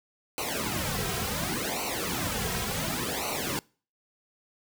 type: noise with flanger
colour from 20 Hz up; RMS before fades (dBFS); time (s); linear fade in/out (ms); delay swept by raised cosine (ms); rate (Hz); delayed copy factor
pink; -31; 0.38-3.59; 0; 0.58 to 3.48; 0.69; -1
effects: noise-tail reverb RT60 0.4 s tail -25 dB re dry